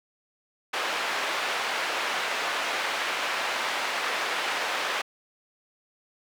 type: band-pass noise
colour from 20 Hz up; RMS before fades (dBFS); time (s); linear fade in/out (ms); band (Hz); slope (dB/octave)
white; -29; 0.73-5.02; 10; 520 to 2400; 12
effects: none